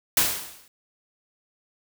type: noise with exponential decay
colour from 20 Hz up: white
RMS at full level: -17 dBFS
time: 0.17-0.68 s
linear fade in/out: 2 ms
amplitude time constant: 110 ms
effects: none